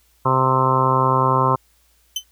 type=harmonic tone; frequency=130.81 Hz; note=C3; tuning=in tune; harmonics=1 / 2 / 3 / 4 / 5 / 6 / 7 / 8 / 9 / 10; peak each=-21 / -28 / -25 / -25 / -30 / -30 / -22 / -18 / -28 / -25 dBFS; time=0.25-1.56 s; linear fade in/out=10 ms
type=tone with exponential decay; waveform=30% pulse; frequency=3060 Hz; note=G7; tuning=42 cents flat; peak=-15 dBFS; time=2.16-2.24 s; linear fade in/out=5 ms; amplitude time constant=17 ms
effects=added 58 Hz sine -60 dBFS peak until 2.31 s + white hiss -60 dBFS RMS until 2.31 s